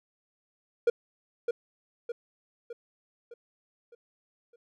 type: tone with echo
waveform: triangle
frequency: 473.5 Hz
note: A#4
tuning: 27 cents sharp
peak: -17 dBFS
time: 0.87-0.9 s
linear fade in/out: 5 ms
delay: 610 ms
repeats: 6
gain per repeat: -6 dB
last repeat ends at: 4.56 s
effects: none